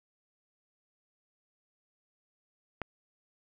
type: click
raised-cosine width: 0.5 ms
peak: -19 dBFS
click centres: 2.817 s
effects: none